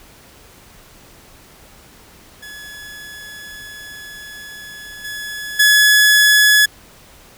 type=tone with level steps; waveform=sawtooth; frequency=1698 Hz; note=G#6; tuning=38 cents sharp; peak=-29 / -22 / -5 dBFS; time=2.42-6.66 s; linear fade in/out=10 ms; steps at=5.04 / 5.59 s; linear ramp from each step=10 ms; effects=pink hiss -45 dBFS RMS until 7.37 s